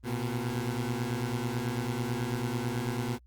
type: beating tone pair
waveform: 20% pulse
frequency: 116.54 / 125.64 Hz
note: A#2 / B2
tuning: 0 / +30 cents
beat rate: 9.1 Hz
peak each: -28 dBFS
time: 0.03-3.19 s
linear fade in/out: 50 ms
effects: added 60 Hz sine -55 dBFS peak until 3.26 s + Opus 24 kbps